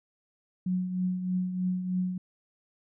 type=tone with tremolo; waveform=sine; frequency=183 Hz; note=F#3; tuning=19 cents flat; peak=-24 dBFS; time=0.66-2.18 s; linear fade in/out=5 ms; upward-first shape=triangle; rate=3.2 Hz; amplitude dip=60%; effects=none